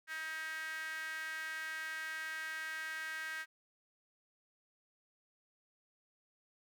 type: tone with high-pass filter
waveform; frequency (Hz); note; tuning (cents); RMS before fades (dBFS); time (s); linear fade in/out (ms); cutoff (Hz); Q
sawtooth; 317.1; D#4; +33; -42; 0.07-3.46; 50; 1700; 7.7
effects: none